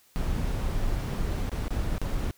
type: noise with dropouts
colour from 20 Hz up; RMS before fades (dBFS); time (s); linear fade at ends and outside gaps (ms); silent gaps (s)
brown; -28; 0.16-2.31; 0; 1.494-1.517 / 1.681-1.706 / 1.981-2.016
effects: white hiss -61 dBFS RMS until 2.37 s